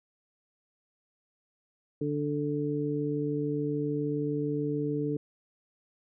harmonic tone, 146.83 Hz, D3, in tune, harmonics 1 / 2 / 3, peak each -33 / -31 / -32 dBFS, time 2.01-5.17 s, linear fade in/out 5 ms, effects none

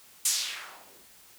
violet noise with low-pass filter sweep, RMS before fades -33 dBFS, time 0.25-1.05 s, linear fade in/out 5 ms, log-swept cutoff 8600 to 240 Hz, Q 1.5, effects white hiss -55 dBFS RMS until 1.38 s

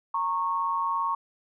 sine tone pair together, 922.4 / 1100 Hz, A#5 / C#6, -19 / -14 cents, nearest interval minor third, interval 305 cents, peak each -29 / -26 dBFS, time 0.14-1.15 s, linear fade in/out 5 ms, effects none

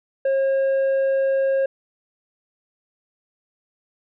triangle tone with tanh clipping, 540 Hz, C#5, 45 cents flat, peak -18 dBFS, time 0.25-1.66 s, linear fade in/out 5 ms, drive 9 dB, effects none

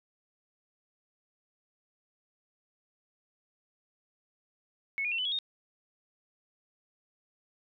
sine tone with pitch steps, 2200 / 2441 / 2709 / 3005 / 3335 / 3700 Hz, C#7 / D#7 / E7 / F#7 / G#7 / A#7, -14 / -34 / +47 / +26 / +7 / -14 cents, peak -29 dBFS, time 4.98-5.388 s, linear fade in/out 0 ms, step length 68 ms, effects none

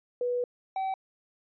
sine / triangle tone pair in turn, 490 / 766.6 Hz, B4 / G5, -14 / -39 cents, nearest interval minor sixth, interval 775 cents, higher second, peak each -26 dBFS, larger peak neither, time 0.21-0.44 / 0.76-0.94 s, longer first, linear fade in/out 2 ms, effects resampled to 11025 Hz

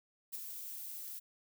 violet noise with ADSR envelope, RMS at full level -39 dBFS, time 0.32-1.2 s, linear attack 23 ms, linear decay 23 ms, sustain -6 dB, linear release 21 ms, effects none

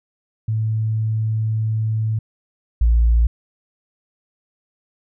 sine tone pair in turn, 110 / 57.47 Hz, A2 / A#1, 0 / -24 cents, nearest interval major seventh, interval 1124 cents, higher first, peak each -17 / -10 dBFS, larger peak second, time 0.48-2.19 / 2.81-3.27 s, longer first, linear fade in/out 5 ms, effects tanh soft clip ceiling -8 dBFS

